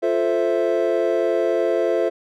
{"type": "chord", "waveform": "triangle", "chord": "F major seventh", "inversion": "none", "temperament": "equal", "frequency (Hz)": [349.2, 440, 523.3, 659.3], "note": ["F4", "A4", "C5", "E5"], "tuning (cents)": [0, 0, 0, 0], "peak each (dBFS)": -21, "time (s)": [0.02, 2.1], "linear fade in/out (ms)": 20, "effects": []}